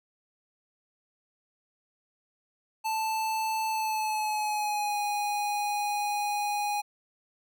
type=tone with pitch glide; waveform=square; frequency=880 to 825.8 Hz; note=A5 to G#5; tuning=0 to -10 cents; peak=-28 dBFS; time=2.84-6.82 s; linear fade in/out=20 ms; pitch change=-110 cents; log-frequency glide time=3.68-4.99 s; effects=none